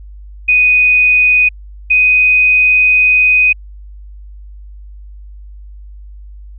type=tone pair in turn; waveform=sine; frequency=2489 / 2499 Hz; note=D#7 / D#7; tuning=0 / +7 cents; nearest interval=unison; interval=7 cents; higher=second; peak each=-6 dBFS; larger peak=neither; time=0.48-1.49 / 1.9-3.53 s; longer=second; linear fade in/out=10 ms; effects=added 50 Hz sine -30 dBFS peak until 6.58 s